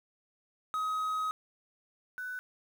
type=tone pair in turn; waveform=triangle / sine; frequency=1265 / 1496.5 Hz; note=D#6 / F#6; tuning=+28 / +19 cents; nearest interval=minor third; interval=291 cents; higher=second; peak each=-28 / -36 dBFS; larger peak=first; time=0.74-1.31 / 2.18-2.39 s; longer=first; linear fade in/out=0 ms; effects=9-bit